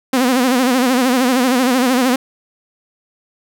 sawtooth tone with vibrato, 253.4 Hz, B3, 45 cents sharp, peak -8 dBFS, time 0.13-2.16 s, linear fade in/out 5 ms, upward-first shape sine, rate 13 Hz, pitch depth 95 cents each way, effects none

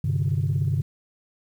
sine chord, G suspended fourth, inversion none, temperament equal with one note detuned, 98 / 130.81 / 148.02 Hz, G2 / C3 / D3, 0 / 0 / +14 cents, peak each -24 dBFS, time 0.04-0.82 s, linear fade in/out 5 ms, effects tanh soft clip ceiling -15 dBFS + 9-bit

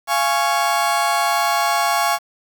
35% pulse chord, Db major, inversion first, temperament just, 693 / 831.5 / 1108.7 Hz, F5 / Ab5 / Db6, -14 / +2 / 0 cents, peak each -19 dBFS, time 0.07-2.19 s, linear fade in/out 50 ms, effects 7-bit

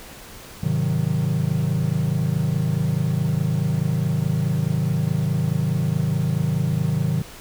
triangle chord, Ab dominant seventh, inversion none, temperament equal, 103.83 / 130.81 / 155.56 / 185 Hz, Ab2 / C3 / Eb3 / Gb3, 0 / 0 / 0 / 0 cents, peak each -26 / -22 / -20 / -25 dBFS, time 0.63-7.22 s, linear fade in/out 5 ms, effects pink hiss -41 dBFS RMS until 7.4 s

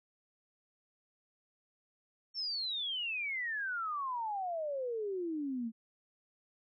sine exponential sweep, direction down, 5500 to 219.2 Hz, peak -34 dBFS, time 2.34-5.72 s, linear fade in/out 50 ms, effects none

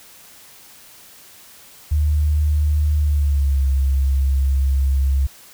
sine tone with pitch glide, 75.1 to 67.68 Hz, D2 to C#2, +39 to -41 cents, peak -14 dBFS, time 1.91-5.27 s, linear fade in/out 10 ms, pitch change -180 cents, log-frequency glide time 2.96-3.64 s, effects white hiss -45 dBFS RMS until 5.53 s

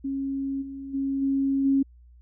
sine tone with level steps, 272.9 Hz, C#4, 27 cents flat, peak -26 / -34 / -24 / -21 / -18 dBFS, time 0.04-1.83 s, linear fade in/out 10 ms, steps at 0.61 / 0.93 / 1.21 / 1.64 s, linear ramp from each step 20 ms, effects added 60 Hz sine -49 dBFS peak until 2.21 s

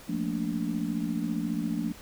sine chord, Bb major seventh, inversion second, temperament just, 174.81 / 218.5 / 233.1 / 291.4 Hz, F3 / A3 / Bb3 / D4, +2 / -12 / 0 / -13 cents, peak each -33 dBFS, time 0.08-1.93 s, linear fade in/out 20 ms, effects pink hiss -49 dBFS RMS until 2.01 s

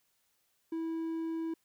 triangle tone, 326.5 Hz, E4, 17 cents flat, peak -31 dBFS, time 0.72-1.54 s, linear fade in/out 5 ms, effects white hiss -75 dBFS RMS until 1.64 s

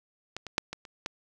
clicks, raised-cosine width 0.2 ms, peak -18 / -22 / -7 / -19 / -29 / -15 dBFS, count 6, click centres 0.366 / 0.467 / 0.581 / 0.73 / 0.852 / 1.061 s, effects none

